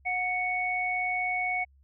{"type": "tone pair together", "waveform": "sine", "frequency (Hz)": [730, 2221], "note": ["F#5", "C#7"], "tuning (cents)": [-24, 3], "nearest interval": "octave + perfect fifth", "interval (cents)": 1927, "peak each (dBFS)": [-31, -28], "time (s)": [0.05, 1.65], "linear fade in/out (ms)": 20, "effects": ["added 68 Hz sine -57 dBFS peak until 1.83 s"]}